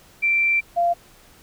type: tone pair in turn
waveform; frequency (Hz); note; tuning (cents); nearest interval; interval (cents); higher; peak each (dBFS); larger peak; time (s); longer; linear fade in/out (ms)
sine; 2349 / 691.1; D7 / F5; 0 / -18; octave + major sixth; 2118; first; -16; neither; 0.22-0.61 / 0.76-0.94; first; 20
effects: pink hiss -51 dBFS RMS until 1.42 s